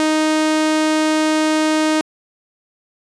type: tone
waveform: sawtooth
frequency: 311.1 Hz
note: D#4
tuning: in tune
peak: -10 dBFS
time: 0-2.01 s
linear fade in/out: 0 ms
effects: resampled to 22050 Hz